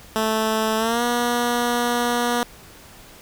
10% pulse tone with pitch glide, 219.4 to 240.6 Hz, A3 to B3, -5 to -45 cents, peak -11 dBFS, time 0.16-2.43 s, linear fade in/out 0 ms, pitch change +160 cents, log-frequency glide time 0.77-1.03 s, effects pink hiss -45 dBFS RMS until 3.21 s

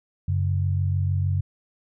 sine tone pair together, 93.44 / 140 Hz, F#2 / C#3, +18 / +18 cents, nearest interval perfect fifth, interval 700 cents, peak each -21 / -27 dBFS, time 0.28-1.41 s, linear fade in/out 5 ms, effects none

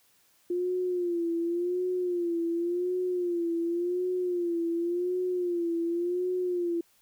sine tone with vibrato, 350 Hz, F4, 4 cents sharp, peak -26 dBFS, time 0.5-6.81 s, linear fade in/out 5 ms, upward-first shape sine, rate 0.9 Hz, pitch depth 73 cents each way, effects white hiss -65 dBFS RMS until 7.01 s

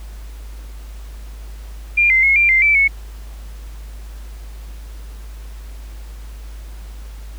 sine tone with pitch steps, 2397 / 2076 / 2171 / 2374 / 2088 / 2323 / 2203 Hz, D7 / C7 / C#7 / D7 / C7 / D7 / C#7, +35 / -14 / -37 / +18 / -4 / -20 / -11 cents, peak -10 dBFS, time 1.97-2.88 s, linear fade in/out 10 ms, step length 130 ms, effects added 52 Hz sine -30 dBFS peak until 7.38 s + pink hiss -46 dBFS RMS until 7.38 s

